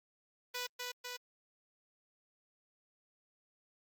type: tone with echo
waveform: 5% pulse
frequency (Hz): 493.4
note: B4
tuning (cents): -2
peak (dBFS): -26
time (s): 0.54-0.67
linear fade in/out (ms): 10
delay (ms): 250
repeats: 2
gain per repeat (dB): -2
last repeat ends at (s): 1.17
effects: Opus 32 kbps